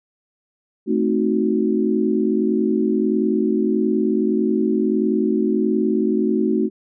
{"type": "chord", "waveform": "sine", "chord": "A diminished seventh", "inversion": "none", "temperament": "equal", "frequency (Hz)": [220, 261.6, 311.1, 370], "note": ["A3", "C4", "Eb4", "Gb4"], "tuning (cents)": [0, 0, 0, 0], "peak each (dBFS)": [-20, -24, -22, -21], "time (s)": [0.86, 6.7], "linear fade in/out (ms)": 50, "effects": []}